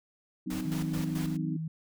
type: chord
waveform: sine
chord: C diminished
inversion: second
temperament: equal with one note detuned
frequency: 185 / 256.5 / 311.1 Hz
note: Gb3 / C4 / Eb4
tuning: 0 / -34 / 0 cents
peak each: -36 dBFS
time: 0.46-1.57 s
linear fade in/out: 10 ms
type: noise with tremolo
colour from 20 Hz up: pink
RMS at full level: -41 dBFS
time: 0.5-1.37 s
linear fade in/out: 5 ms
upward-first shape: square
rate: 4.6 Hz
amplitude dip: 65%
type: tone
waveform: sine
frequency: 160 Hz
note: D#3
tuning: 49 cents sharp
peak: -32 dBFS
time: 0.65-1.68 s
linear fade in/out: 5 ms
effects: none